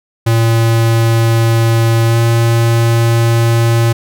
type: tone with pitch glide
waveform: square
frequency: 114.5 to 115.83 Hz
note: A#2 to A#2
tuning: -31 to -11 cents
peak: -9 dBFS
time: 0.26-3.93 s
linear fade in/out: 10 ms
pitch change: +20 cents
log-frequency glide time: 2.06-2.17 s
effects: none